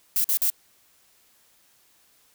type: noise bursts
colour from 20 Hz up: violet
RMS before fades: -22 dBFS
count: 3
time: 0.16-0.501 s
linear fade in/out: 2 ms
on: 83 ms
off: 46 ms
effects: white hiss -61 dBFS RMS until 2.34 s